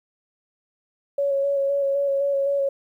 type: tone with vibrato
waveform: sine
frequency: 557 Hz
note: C#5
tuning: 8 cents sharp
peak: -19 dBFS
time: 1.18-2.69 s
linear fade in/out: 5 ms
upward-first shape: square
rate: 3.9 Hz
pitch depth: 17 cents each way
effects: 10-bit